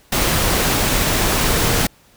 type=tone in noise; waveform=sine; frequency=466.2 Hz; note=A#4; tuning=in tune; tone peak=-27 dBFS; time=1.5-1.8 s; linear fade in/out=5 ms; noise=pink; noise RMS=-17 dBFS; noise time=0.12-1.87 s; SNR=-13 dB; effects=pink hiss -52 dBFS RMS until 2.16 s